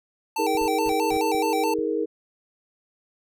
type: tone with vibrato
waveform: square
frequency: 830.6 Hz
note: G#5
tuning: in tune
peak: -25 dBFS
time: 0.36-1.74 s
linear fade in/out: 5 ms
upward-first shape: square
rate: 4.7 Hz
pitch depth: 120 cents each way
type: chord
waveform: sine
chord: D# suspended fourth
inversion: none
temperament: equal with one note detuned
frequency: 318 / 415.3 / 466.2 Hz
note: D#4 / G#4 / A#4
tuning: +38 / 0 / 0 cents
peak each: -27 / -27 / -26 dBFS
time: 0.38-2.06 s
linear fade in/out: 20 ms
type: clicks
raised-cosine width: 3 ms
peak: -30 dBFS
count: 4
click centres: 0.551 / 1.167 / 1.348 / 1.788 s
type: noise bursts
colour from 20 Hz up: brown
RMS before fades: -40 dBFS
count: 3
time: 0.61-1.17 s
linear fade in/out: 0 ms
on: 60 ms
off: 190 ms
effects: none